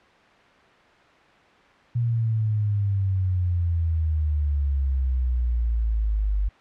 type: exponential sweep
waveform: sine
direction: down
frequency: 120 to 49 Hz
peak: -20 dBFS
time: 1.95-6.49 s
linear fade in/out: 10 ms
effects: white hiss -53 dBFS RMS until 6.6 s + low-pass 2000 Hz 12 dB/octave